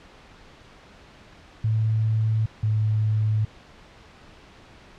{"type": "tone pair in turn", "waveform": "sine", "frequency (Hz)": [110, 107.86], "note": ["A2", "A2"], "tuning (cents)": [0, -34], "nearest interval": "unison", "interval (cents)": 34, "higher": "first", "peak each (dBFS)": -19, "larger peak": "neither", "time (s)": [[1.64, 2.46], [2.63, 3.45]], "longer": "neither", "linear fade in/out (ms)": 5, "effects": ["pink hiss -49 dBFS RMS until 4.98 s", "low-pass 4000 Hz 12 dB/octave"]}